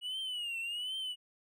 triangle tone with vibrato, 2904 Hz, F#7, 33 cents flat, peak -34 dBFS, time 0.01-1.16 s, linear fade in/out 50 ms, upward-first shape triangle, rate 1.3 Hz, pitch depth 140 cents each way, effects none

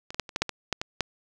clicks, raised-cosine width 0.2 ms, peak -20 / -20 / -7 / -24 / -10 / -6 / -14 / -8 / -12 / -7 dBFS, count 10, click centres 0.105 / 0.145 / 0.197 / 0.292 / 0.361 / 0.42 / 0.493 / 0.727 / 0.815 / 1.007 s, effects none

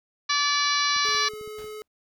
harmonic tone, 578 Hz, D5, 28 cents flat, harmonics 2 / 3 / 4 / 5 / 6 / 7 / 8 / 9 / 10, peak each -26 / -29 / -30 / -35 / -34 / -27 / -32 / -34 / -32 dBFS, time 0.29-1.29 s, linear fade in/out 10 ms
clicks, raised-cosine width 3 ms, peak -35 dBFS, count 7, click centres 0.964 / 1.089 / 1.148 / 1.336 / 1.412 / 1.476 / 1.643 s
square tone, 427.1 Hz, G#4, 48 cents sharp, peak -36 dBFS, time 1.05-1.82 s, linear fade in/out 0 ms
pink noise with exponential decay, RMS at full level -45 dBFS, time 1.58-1.88 s, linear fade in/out 5 ms, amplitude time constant 64 ms
effects none

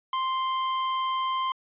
45% pulse tone, 1046.5 Hz, C6, in tune, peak -25 dBFS, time 0.13-1.52 s, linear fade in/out 2 ms, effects resampled to 8000 Hz

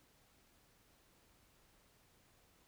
silence, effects pink hiss -70 dBFS RMS until 2.67 s

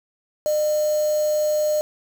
sine tone with quantisation, 606 Hz, D#5, 46 cents flat, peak -18 dBFS, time 0.46-1.81 s, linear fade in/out 0 ms, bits 5, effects none

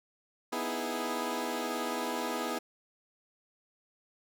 15% pulse chord, E major seventh, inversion second, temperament equal, 246.9 / 311.1 / 329.6 / 415.3 Hz, B3 / D#4 / E4 / G#4, 0 / 0 / 0 / 0 cents, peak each -30 / -34 / -32 / -31 dBFS, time 0.52-2.59 s, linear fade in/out 10 ms, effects none

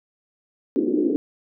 white band-pass noise, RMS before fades -21 dBFS, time 0.76-1.16 s, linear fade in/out 0 ms, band 240 to 400 Hz, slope 48 dB/octave, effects none

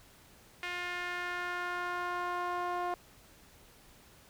sawtooth tone with band-pass filter sweep, 354.6 Hz, F4, 26 cents sharp, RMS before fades -36 dBFS, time 0.63-2.94 s, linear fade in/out 0 ms, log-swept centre 2200 to 850 Hz, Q 2.1, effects pink hiss -59 dBFS RMS until 4.29 s

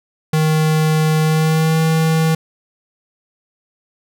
square tone with pitch glide, 156.3 to 160.32 Hz, D#3 to E3, +8 to -48 cents, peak -13 dBFS, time 0.33-2.35 s, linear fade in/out 5 ms, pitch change +44 cents, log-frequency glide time 1.22-1.8 s, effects none

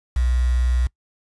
sine tone with quantisation, 61.74 Hz, B1, in tune, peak -16 dBFS, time 0.16-0.87 s, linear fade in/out 5 ms, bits 6, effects noise-tail reverb RT60 0.1 s tail -23 dB re dry + resampled to 24000 Hz

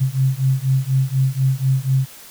sine beating tone pair, 130.81 / 134.91 Hz, C3 / C#3, 0 / -47 cents, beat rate 4.1 Hz, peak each -18 dBFS, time 0-2.06 s, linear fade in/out 20 ms, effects white hiss -41 dBFS RMS until 2.3 s

